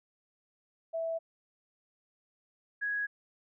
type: tone pair in turn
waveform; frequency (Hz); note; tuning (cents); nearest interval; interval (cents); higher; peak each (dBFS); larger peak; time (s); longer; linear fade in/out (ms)
sine; 657 / 1663.2; E5 / G#6; -6 / +2; octave + major third; 1608; second; -31 / -30; second; 0.93-1.19 / 2.81-3.07; neither; 20
effects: none